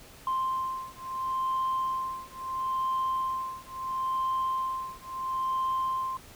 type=beating tone pair; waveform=sine; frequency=1047 / 1047.74 Hz; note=C6 / C6; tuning=+1 / +2 cents; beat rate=0.74 Hz; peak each=-30 dBFS; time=0.27-6.17 s; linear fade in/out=2 ms; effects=tanh soft clip ceiling -23 dBFS + pink hiss -51 dBFS RMS until 6.35 s